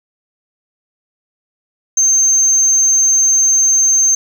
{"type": "tone", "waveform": "sine", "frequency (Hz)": 6310, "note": "G8", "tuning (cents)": 10, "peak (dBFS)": -7, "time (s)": [1.97, 4.15], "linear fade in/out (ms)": 5, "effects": ["tanh soft clip ceiling -5 dBFS", "7-bit"]}